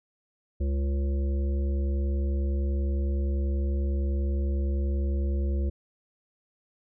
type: harmonic tone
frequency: 69.3 Hz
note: C#2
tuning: in tune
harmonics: 1 / 3 / 5 / 7 / 8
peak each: -24 / -37 / -38 / -45 / -45 dBFS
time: 0.6-5.7 s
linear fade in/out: 10 ms
effects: none